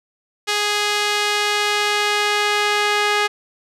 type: tone with band-pass filter sweep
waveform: sawtooth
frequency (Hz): 415.3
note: G#4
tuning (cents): 0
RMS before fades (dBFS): -19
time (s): 0.47-3.28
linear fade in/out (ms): 20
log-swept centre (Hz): 3700 to 2200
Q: 0.75
effects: resampled to 32000 Hz